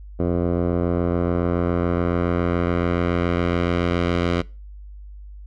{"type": "tone with low-pass filter sweep", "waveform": "10% pulse", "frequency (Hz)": 87.1, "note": "F2", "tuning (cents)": -4, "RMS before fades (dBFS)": -21, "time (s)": [0.19, 4.42], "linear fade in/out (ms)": 10, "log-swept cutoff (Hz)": [630, 3600], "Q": 0.89, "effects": ["noise-tail reverb RT60 0.3 s tail -22 dB re dry", "added 50 Hz sine -36 dBFS peak until 5.46 s"]}